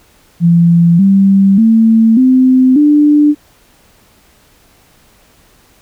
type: tone with pitch steps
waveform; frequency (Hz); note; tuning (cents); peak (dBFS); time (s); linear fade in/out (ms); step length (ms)
sine; 170 / 195.28 / 224.3 / 257.7 / 296; F3 / G3 / A3 / C4 / D4; -46 / -6 / +34 / -26 / +14; -4; 0.4-3.35; 50; 590
effects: pink hiss -48 dBFS RMS until 5.81 s